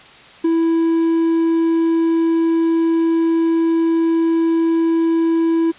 triangle tone with ADSR envelope, 329.6 Hz, E4, in tune, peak -9 dBFS, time 0.44-5.72 s, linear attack 9 ms, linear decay 12 ms, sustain -2 dB, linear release 17 ms, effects white hiss -42 dBFS RMS until 5.78 s + resampled to 8000 Hz

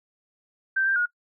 sine tone with pitch steps, 1561 / 1579 / 1443 Hz, G6 / G6 / F#6, -8 / +12 / -44 cents, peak -20 dBFS, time 0.76-1.06 s, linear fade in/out 10 ms, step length 100 ms, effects noise-tail reverb RT60 0.1 s tail -23 dB re dry

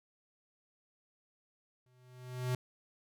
square tone with exponential growth, 126 Hz, B2, 35 cents sharp, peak -30 dBFS, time 1.86-2.55 s, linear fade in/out 2 ms, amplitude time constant 150 ms, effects none

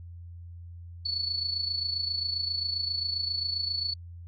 sine tone with amplitude modulation, 4435 Hz, C#8, in tune, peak -25 dBFS, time 1.05-3.94 s, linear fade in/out 10 ms, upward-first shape sine, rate 27.5 Hz, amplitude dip 65%, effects added 86 Hz sine -41 dBFS peak until 4.27 s + AAC 48 kbps

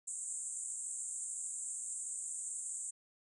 pink band-pass noise, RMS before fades -42 dBFS, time 0.07-2.91 s, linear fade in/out 10 ms, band 7200 to 9000 Hz, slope 96 dB/octave, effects none

